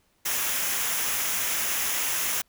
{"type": "noise with comb filter", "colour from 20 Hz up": "white", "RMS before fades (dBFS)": -27, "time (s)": [0.25, 2.42], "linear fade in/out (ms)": 10, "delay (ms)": 0.23, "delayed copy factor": -0.5, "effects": ["pink hiss -67 dBFS RMS until 2.48 s"]}